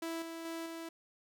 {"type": "tone with level steps", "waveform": "sawtooth", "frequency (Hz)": 329.6, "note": "E4", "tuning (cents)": 0, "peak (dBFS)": [-33, -38, -35, -38], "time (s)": [0.02, 0.89], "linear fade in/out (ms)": 5, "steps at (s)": [0.22, 0.45, 0.66], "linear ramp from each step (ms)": 2, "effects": []}